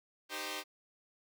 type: chord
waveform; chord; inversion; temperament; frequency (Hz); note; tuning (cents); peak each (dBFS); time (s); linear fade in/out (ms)
5% pulse; C minor; first; equal with one note detuned; 308.6 / 392 / 523.3; Eb4 / G4 / C5; -14 / 0 / 0; -31; 0.29-0.64; 50
effects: none